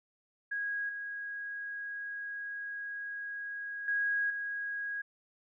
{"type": "tone with level steps", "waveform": "sine", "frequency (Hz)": 1647, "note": "G#6", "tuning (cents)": -15, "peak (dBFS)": [-32, -37, -28, -34], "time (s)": [0.51, 5.02], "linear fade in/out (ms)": 10, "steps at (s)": [0.89, 3.88, 4.3], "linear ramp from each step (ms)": 2, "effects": []}